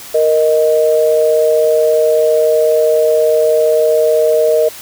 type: tone pair together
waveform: sine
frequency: 466.2 / 622.3 Hz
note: A#4 / D#5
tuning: 0 / 0 cents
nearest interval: perfect fourth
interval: 500 cents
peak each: -11 dBFS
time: 0.14-4.69 s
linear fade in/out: 10 ms
effects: white hiss -32 dBFS RMS until 4.81 s